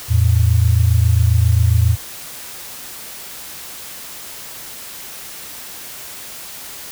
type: tone pair together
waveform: sine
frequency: 84.19 / 111.6 Hz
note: E2 / A2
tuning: +37 / +25 cents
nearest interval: perfect fourth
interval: 488 cents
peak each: -13 dBFS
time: 0.08-1.97 s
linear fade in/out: 50 ms
effects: white hiss -33 dBFS RMS until 6.91 s